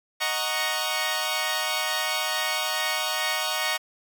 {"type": "chord", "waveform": "10% pulse", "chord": "D# minor seventh", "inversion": "none", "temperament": "equal", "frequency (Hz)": [622.3, 740, 932.3, 1108.7], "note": ["D#5", "F#5", "A#5", "C#6"], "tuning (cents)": [0, 0, 0, 0], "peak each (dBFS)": -22, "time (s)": [0.2, 3.78], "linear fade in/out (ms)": 20, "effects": []}